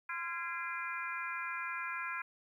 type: harmonic tone with a mistuned harmonic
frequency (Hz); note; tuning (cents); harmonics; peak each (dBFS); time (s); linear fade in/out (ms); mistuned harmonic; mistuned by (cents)
343.6; F4; -28; 3 / 4 / 5 / 6 / 7; -43 / -42 / -42 / -46 / -43; 0.09-2.22; 5; 5; -72
effects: 12-bit